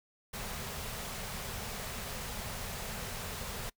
pink band-stop noise, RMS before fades -40 dBFS, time 0.33-3.7 s, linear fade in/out 10 ms, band 250 to 370 Hz, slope 96 dB/octave, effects noise-tail reverb RT60 0.1 s tail -23 dB re dry

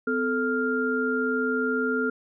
sine tone cluster, 253.7 / 439.3 / 1399 Hz, B3 / A4 / F6, +47 / -3 / +3 cents, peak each -27 dBFS, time 0.07-2.1 s, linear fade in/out 5 ms, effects none

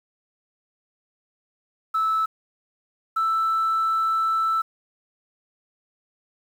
sine tone pair in turn, 1309 / 1322.7 Hz, E6 / E6, -13 / +5 cents, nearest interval unison, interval 18 cents, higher second, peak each -18 dBFS, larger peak neither, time 1.94-2.26 / 3.16-4.62 s, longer second, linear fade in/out 10 ms, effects tanh soft clip ceiling -16 dBFS + 8-bit

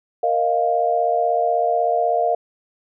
sine chord, Bb suspended fourth, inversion none, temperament equal, 466.2 / 622.3 / 698.5 Hz, Bb4 / Eb5 / F5, 0 / 0 / 0 cents, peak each -23 / -22 / -18 dBFS, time 0.23-2.35 s, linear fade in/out 5 ms, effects none

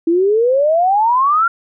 sine exponential sweep, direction up, 324.3 to 1405 Hz, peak -10 dBFS, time 0.07-1.48 s, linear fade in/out 5 ms, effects none

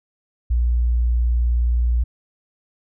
sine tone, 59.5 Hz, A#1, 36 cents sharp, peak -15 dBFS, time 0.5-2.04 s, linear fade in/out 10 ms, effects none

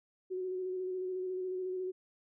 sine tone with vibrato, 370 Hz, F#4, in tune, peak -34 dBFS, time 0.3-1.92 s, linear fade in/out 20 ms, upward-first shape square, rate 14 Hz, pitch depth 19 cents each way, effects none

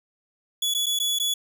sawtooth tone with dropouts, 3400 Hz, G#7, 40 cents sharp, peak -19 dBFS, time 0.62-1.34 s, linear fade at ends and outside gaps 5 ms, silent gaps 0.74-0.747 / 0.86-0.865 / 0.99-0.999 / 1.188-1.198 s, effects none

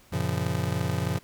square chord, Gb major seventh, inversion none, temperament just, 92.5 / 115.62 / 138.75 / 173.43 Hz, Gb2 / Bb2 / Db3 / F3, 0 / -14 / +2 / -12 cents, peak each -32 dBFS, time 0.12-1.19 s, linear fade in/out 10 ms, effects pink hiss -57 dBFS RMS until 1.23 s

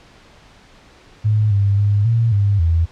sine tone with pitch steps, 106.8 / 100.1 / 102.4 / 115.1 / 101.1 / 82.8 Hz, G#2 / G2 / G#2 / A#2 / G#2 / E2, +49 / +37 / -24 / -22 / -46 / +8 cents, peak -12 dBFS, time 1.24-2.86 s, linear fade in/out 20 ms, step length 270 ms, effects pink hiss -47 dBFS RMS until 2.91 s + low-pass 5000 Hz 12 dB/octave

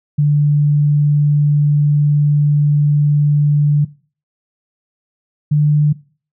sine tone pair in turn, 146.83 / 148.79 Hz, D3 / D3, 0 / +23 cents, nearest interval unison, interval 23 cents, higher second, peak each -9 dBFS, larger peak neither, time 0.18-3.85 / 5.51-5.93 s, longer first, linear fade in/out 10 ms, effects noise-tail reverb RT60 0.4 s tail -20 dB re dry

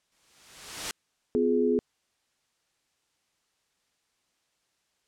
white noise with exponential growth, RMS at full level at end -29 dBFS, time 0.12-0.91 s, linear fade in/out 1 ms, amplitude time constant 170 ms
sine chord, F diminished, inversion second, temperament just, 251.4 / 349.2 / 419.1 Hz, Cb4 / F4 / Ab4, +31 / 0 / +16 cents, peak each -26 / -29 / -24 dBFS, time 1.35-1.79 s, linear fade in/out 0 ms
effects white hiss -74 dBFS RMS until 5.07 s + low-pass 8000 Hz 12 dB/octave

